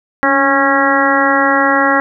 harmonic tone with a mistuned harmonic, 274.4 Hz, C#4, 17 cents flat, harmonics 1 / 2 / 3 / 4 / 5 / 6 / 7, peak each -17 / -17 / -17 / -17 / -17 / -17 / -17 dBFS, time 0.23-2 s, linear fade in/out 0 ms, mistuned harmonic 1, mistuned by +40 cents, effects none

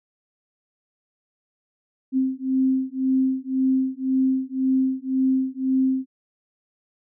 sine beating tone pair, 261.6 / 263.5 Hz, C4 / C4, 0 / +12 cents, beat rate 1.9 Hz, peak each -22 dBFS, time 2.12-6.06 s, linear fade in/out 50 ms, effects none

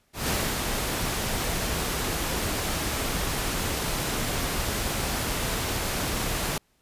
pink noise with ADSR envelope, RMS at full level -25 dBFS, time 0.13-6.58 s, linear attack 160 ms, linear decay 260 ms, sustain -3 dB, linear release 3 ms, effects pink hiss -67 dBFS RMS until 6.81 s + resampled to 32000 Hz

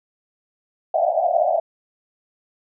white band-pass noise, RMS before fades -19 dBFS, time 0.94-1.6 s, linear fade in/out 5 ms, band 600 to 740 Hz, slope 96 dB/octave, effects none

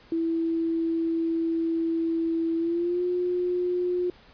sine tone with pitch glide, 329.6 to 357.4 Hz, E4 to F4, 0 to +40 cents, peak -23 dBFS, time 0.12-4.1 s, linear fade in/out 2 ms, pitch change +140 cents, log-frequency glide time 2.57-3.02 s, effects pink hiss -54 dBFS RMS until 4.33 s + resampled to 11025 Hz

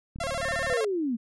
click train, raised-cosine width 5 ms, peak -28 dBFS, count 22, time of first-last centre 0.16-0.726 s, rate 37.1 Hz
sawtooth tone with vibrato, 607 Hz, D#5, 43 cents flat, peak -25 dBFS, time 0.2-0.85 s, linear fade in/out 5 ms, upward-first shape square, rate 14 Hz, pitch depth 200 cents each way
sine tone, 1800 Hz, A6, 39 cents sharp, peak -30 dBFS, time 0.4-0.8 s, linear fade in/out 50 ms
sine linear sweep, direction down, 523.3 to 216.2 Hz, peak -25 dBFS, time 0.69-1.17 s, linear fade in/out 20 ms
effects resampled to 24000 Hz

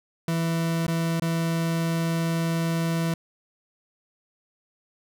40% pulse tone with dropouts, 165.4 Hz, E3, 6 cents sharp, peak -22 dBFS, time 0.28-3.14 s, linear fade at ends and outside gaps 2 ms, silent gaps 0.867-0.88 / 1.198-1.22 s, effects none

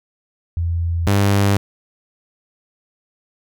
sine / sawtooth tone pair in turn, 84.6 / 100.03 Hz, E2 / G2, +45 / +36 cents, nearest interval minor third, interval 291 cents, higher second, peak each -17 / -9 dBFS, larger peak second, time 0.57-1.07 / 1.07-1.57 s, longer neither, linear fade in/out 0 ms, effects none

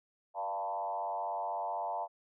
sine tone with frequency modulation, 789 Hz, G5, 11 cents sharp, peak -33 dBFS, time 0.34-2.08 s, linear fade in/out 50 ms, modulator 96 Hz, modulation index 1.9, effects none

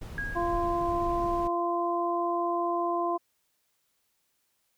brown noise, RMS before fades -37 dBFS, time 0.01-1.48 s, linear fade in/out 10 ms
sine tone with exponential decay, 1644 Hz, G#6, 18 cents flat, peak -29 dBFS, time 0.18-1.01 s, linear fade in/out 1 ms, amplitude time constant 180 ms
harmonic tone, 345 Hz, F4, 21 cents flat, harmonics 1 / 2 / 3, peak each -30 / -30 / -30 dBFS, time 0.35-3.18 s, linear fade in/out 20 ms
effects white hiss -74 dBFS RMS until 4.77 s

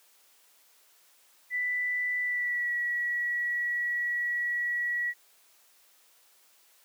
sine tone with pitch glide, 1982 to 1928.9 Hz, B6 to B6, +6 to -41 cents, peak -27 dBFS, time 1.5-5.14 s, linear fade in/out 50 ms, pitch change -47 cents, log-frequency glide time 2.21-2.72 s, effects white hiss -62 dBFS RMS until 6.84 s + high-pass 400 Hz 12 dB/octave

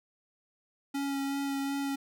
square tone with vibrato, 277.2 Hz, C#4, in tune, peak -31 dBFS, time 0.94-1.96 s, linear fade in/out 10 ms, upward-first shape sine, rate 2.7 Hz, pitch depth 13 cents each way, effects none

